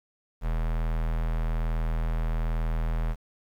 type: tone with notch filter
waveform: square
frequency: 40.58 Hz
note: E1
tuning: 26 cents flat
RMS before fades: -27 dBFS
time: 0.41-3.16 s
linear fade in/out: 50 ms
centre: 320 Hz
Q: 1.3
effects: low-pass 2000 Hz 12 dB/octave + 9-bit